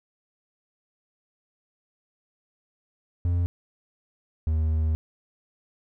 triangle tone pair in turn, 87.31 / 78.8 Hz, F2 / D#2, 0 / +23 cents, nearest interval major second, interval 177 cents, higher first, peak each -19 dBFS, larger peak neither, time 3.25-3.46 / 4.47-4.95 s, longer second, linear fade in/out 0 ms, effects none

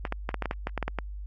clicks, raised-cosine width 0.5 ms, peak -14 dBFS, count 12, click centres 0.052 / 0.124 / 0.291 / 0.343 / 0.423 / 0.457 / 0.511 / 0.671 / 0.777 / 0.827 / 0.88 / 0.987 s, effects added 50 Hz sine -35 dBFS peak until 1.26 s + Opus 48 kbps

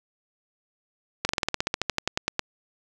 slowing click train, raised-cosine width 0.2 ms, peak -6 dBFS, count 17, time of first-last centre 1.25-2.393 s, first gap 41 ms, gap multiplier 1.07, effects none

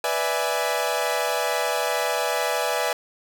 sawtooth chord, E dominant seventh, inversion second, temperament equal, 493.9 / 587.3 / 659.3 / 830.6 Hz, B4 / D5 / E5 / G#5, 0 / 0 / 0 / 0 cents, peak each -24 dBFS, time 0.04-2.93 s, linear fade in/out 2 ms, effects none

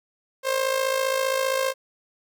sawtooth tone with amplitude modulation, 530 Hz, C5, 22 cents sharp, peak -15 dBFS, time 0.43-1.74 s, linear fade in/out 50 ms, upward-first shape sine, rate 55.2 Hz, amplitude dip 65%, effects none

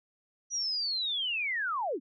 sine linear sweep, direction down, 5890 to 220 Hz, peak -29 dBFS, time 0.5-2 s, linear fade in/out 50 ms, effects none

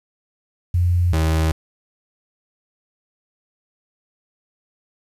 sine / 35% pulse tone pair in turn, 88 / 79.66 Hz, F2 / D#2, +14 / +41 cents, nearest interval major second, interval 173 cents, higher first, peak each -14 dBFS, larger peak neither, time 0.74-1.13 / 1.13-1.52 s, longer neither, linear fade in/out 5 ms, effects resampled to 32000 Hz + 8-bit

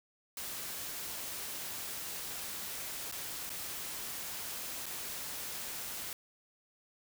white noise with dropouts, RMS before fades -41 dBFS, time 0.37-6.13 s, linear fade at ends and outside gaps 1 ms, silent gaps 3.114-3.123 / 3.494-3.501 / 4.858-4.864 s, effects none

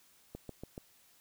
click train, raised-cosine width 2 ms, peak -29 dBFS, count 4, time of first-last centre 0.35-0.779 s, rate 7 Hz, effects white hiss -65 dBFS RMS until 1.2 s

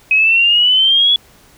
sine exponential sweep, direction up, 2530 to 3407 Hz, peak -8 dBFS, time 0.11-1.16 s, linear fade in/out 2 ms, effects pink hiss -47 dBFS RMS until 1.57 s

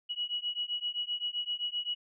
sine beating tone pair, 2916 / 2923.7 Hz, F#7 / F#7, -26 / -21 cents, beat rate 7.7 Hz, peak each -35 / -35 dBFS, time 0.09-1.95 s, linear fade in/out 20 ms, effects none

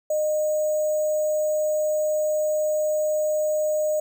sine tone with sample-and-hold, 612 Hz, D#5, 29 cents flat, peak -20 dBFS, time 0.1-4 s, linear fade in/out 5 ms, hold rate 7350 Hz, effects none

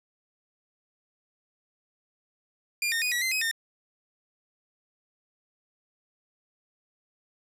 sawtooth tone with pitch steps, 2400 / 1832 / 2478 / 1933 / 2070 / 2532 / 1819 Hz, D7 / A#6 / D#7 / B6 / C7 / D#7 / A#6, +37 / -31 / -8 / -38 / -19 / +30 / -43 cents, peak -22 dBFS, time 2.82-3.513 s, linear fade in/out 2 ms, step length 99 ms, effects resampled to 32000 Hz

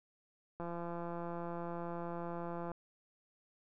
click train, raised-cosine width 1 ms, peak -29 dBFS, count 363, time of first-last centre 0.6-2.717 s, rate 171 Hz, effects none

